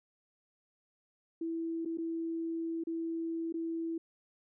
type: tone with dropouts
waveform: sine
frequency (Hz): 329.6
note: E4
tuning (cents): 0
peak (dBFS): -33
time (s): 1.41-3.98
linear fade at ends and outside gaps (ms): 5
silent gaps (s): 1.85-1.857 / 1.974-1.983 / 2.838-2.87 / 3.525-3.54
effects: none